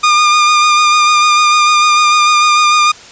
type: tone with vibrato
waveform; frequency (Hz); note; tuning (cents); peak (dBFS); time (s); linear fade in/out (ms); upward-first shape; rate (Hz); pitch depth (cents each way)
sawtooth; 1213; D#6; -44; -3; 0.03-2.92; 10; sine; 6.7; 22
effects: white hiss -35 dBFS RMS until 3.11 s + resampled to 16000 Hz